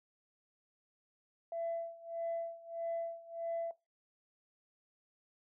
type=tone with tremolo; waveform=sine; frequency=670 Hz; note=E5; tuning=28 cents sharp; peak=-33 dBFS; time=1.52-3.71 s; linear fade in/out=2 ms; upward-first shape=sine; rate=1.6 Hz; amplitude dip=90%; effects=noise-tail reverb RT60 0.2 s tail -17 dB re dry + tanh soft clip ceiling -31 dBFS